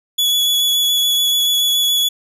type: tone with vibrato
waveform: 40% pulse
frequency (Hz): 3400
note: G#7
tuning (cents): +40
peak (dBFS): -12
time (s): 0.18-2.09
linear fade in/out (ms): 10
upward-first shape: square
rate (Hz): 7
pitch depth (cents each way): 10
effects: none